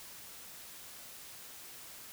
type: silence
effects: white hiss -50 dBFS RMS until 2.12 s